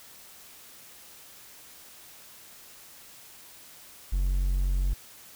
triangle tone, 45.99 Hz, F#1, 10 cents flat, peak -21 dBFS, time 4.12-4.94 s, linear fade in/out 10 ms, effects white hiss -50 dBFS RMS until 5.35 s

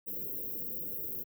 white band-stop noise, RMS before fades -38 dBFS, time 0.06-1.24 s, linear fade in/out 20 ms, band 540 to 13000 Hz, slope 96 dB/octave, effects high-pass 100 Hz 12 dB/octave

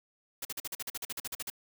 white noise bursts, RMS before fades -37 dBFS, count 15, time 0.42-1.501 s, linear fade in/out 5 ms, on 31 ms, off 44 ms, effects none

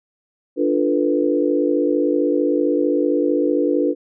sine chord, B half-diminished seventh, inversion first, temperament equal with one note detuned, 293.7 / 349.2 / 442.8 / 493.9 Hz, D4 / F4 / A4 / B4, 0 / 0 / +11 / 0 cents, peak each -19 / -21 / -23 / -21 dBFS, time 0.56-3.95 s, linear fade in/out 50 ms, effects none

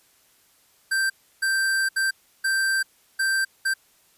square tone bursts at uneven times, 1568 Hz, G6, in tune, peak -21 dBFS, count 6, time 0.91-1.1 / 1.42-1.89 / 1.96-2.11 / 2.44-2.83 / 3.19-3.45 / 3.65-3.74 s, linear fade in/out 10 ms, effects white hiss -60 dBFS RMS until 4.17 s + resampled to 32000 Hz

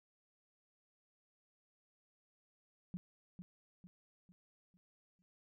sine tone with echo, 180 Hz, F#3, 47 cents flat, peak -39 dBFS, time 2.94-2.97 s, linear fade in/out 0 ms, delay 450 ms, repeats 5, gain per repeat -7 dB, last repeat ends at 5.22 s, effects none

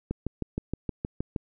click train, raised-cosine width 3 ms, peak -16 dBFS, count 9, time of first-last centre 0.11-1.362 s, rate 6.39 Hz, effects none

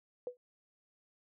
sine tone with exponential decay, 493.9 Hz, B4, in tune, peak -32 dBFS, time 0.27-0.37 s, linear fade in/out 1 ms, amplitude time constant 21 ms, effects none

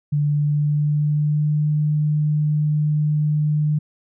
sine tone with pitch glide, 146.83 to 150.7 Hz, D3 to D3, 0 to +45 cents, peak -16 dBFS, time 0.12-3.79 s, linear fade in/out 10 ms, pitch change +45 cents, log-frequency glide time 0.24-1.71 s, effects none

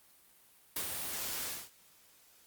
white noise with ADSR envelope, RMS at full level -34 dBFS, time 0.76-1.7 s, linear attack 4 ms, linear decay 88 ms, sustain -4 dB, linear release 230 ms, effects white hiss -63 dBFS RMS until 2.46 s + Opus 32 kbps

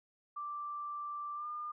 sine tone with pitch glide, 1174.7 to 1207 Hz, D6 to D6, 0 to +47 cents, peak -38 dBFS, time 0.36-1.72 s, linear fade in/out 10 ms, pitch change +47 cents, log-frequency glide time 1.35-1.46 s, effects none

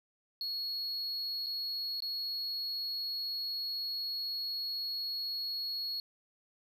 triangle tone with dropouts, 4334 Hz, C#8, 40 cents flat, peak -33 dBFS, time 0.41-6 s, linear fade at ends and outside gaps 1 ms, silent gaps 1.462-1.467 / 2.004-2.022 s, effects none

